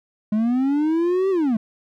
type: linear two-way sweep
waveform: triangle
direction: up then down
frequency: 207.7 to 391.9 to 207.7 Hz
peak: -15 dBFS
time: 0.32-1.57 s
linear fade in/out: 5 ms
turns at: 1.3 s
effects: none